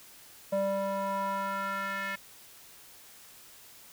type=tone with band-pass filter sweep; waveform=square; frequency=196 Hz; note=G3; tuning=in tune; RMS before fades=-32 dBFS; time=0.52-2.16 s; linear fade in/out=10 ms; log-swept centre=590 to 1900 Hz; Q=2.9; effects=white hiss -53 dBFS RMS until 3.92 s